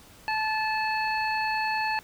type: harmonic tone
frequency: 870 Hz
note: A5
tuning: 20 cents flat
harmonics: 1 / 2 / 3 / 5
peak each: -27 / -31 / -32 / -37 dBFS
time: 0.28-1.99 s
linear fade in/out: 0 ms
effects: pink hiss -52 dBFS RMS until 2.03 s